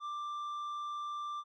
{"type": "tone with tanh clipping", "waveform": "sine", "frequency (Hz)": 1181, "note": "D6", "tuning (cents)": 9, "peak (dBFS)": -38, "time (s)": [0, 1.44], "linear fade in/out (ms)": 50, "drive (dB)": 6, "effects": []}